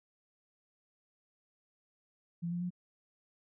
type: tone with pitch steps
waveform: sine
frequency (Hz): 170.7 / 174.49 / 178.36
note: F3 / F3 / F3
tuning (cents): -39 / -1 / +37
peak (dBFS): -33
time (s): 2.42-2.705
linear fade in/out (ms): 20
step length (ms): 95
effects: none